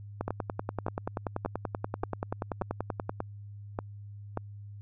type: two click trains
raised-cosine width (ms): 1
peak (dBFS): -17 / -17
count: 8 / 31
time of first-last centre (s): 0.28-4.374 / 0.21-3.095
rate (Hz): 1.71 / 10.4
effects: added 102 Hz sine -42 dBFS peak until 4.81 s